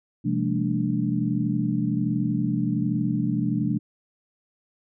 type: tone cluster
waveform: sine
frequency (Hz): 128.3 / 170.5 / 202.2 / 223.5 / 292.8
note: C3 / F3 / G#3 / A3 / D4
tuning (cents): -34 / -41 / -46 / +27 / -5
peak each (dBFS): -28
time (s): 0.24-3.79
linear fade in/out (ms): 20
effects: none